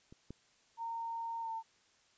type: clicks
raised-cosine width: 3 ms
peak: -40 / -32 dBFS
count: 2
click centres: 0.125 / 0.306 s
type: tone with pitch glide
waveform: sine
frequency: 919 to 901.6 Hz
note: A#5 to A5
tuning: -25 to +42 cents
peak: -37 dBFS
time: 0.77-1.63 s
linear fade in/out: 50 ms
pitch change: -33 cents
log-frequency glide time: 1.41-1.49 s
effects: white hiss -69 dBFS RMS until 2.17 s + resampled to 16000 Hz